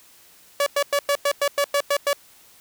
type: tone bursts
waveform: sawtooth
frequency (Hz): 570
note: C#5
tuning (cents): +48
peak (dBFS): -14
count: 10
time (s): 0.6-2.131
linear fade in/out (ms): 2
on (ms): 64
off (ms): 99
effects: white hiss -52 dBFS RMS until 2.6 s